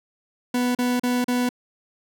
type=tone bursts; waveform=40% pulse; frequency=246.9 Hz; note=B3; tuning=in tune; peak=-19 dBFS; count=4; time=0.54-1.491 s; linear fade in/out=5 ms; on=210 ms; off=37 ms; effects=none